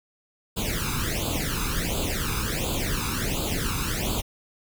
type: noise with flanger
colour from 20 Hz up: pink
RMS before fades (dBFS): -27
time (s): 0.56-4.22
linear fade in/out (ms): 20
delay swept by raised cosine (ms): 0.26 to 0.81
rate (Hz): 1.4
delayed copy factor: +0.9
effects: none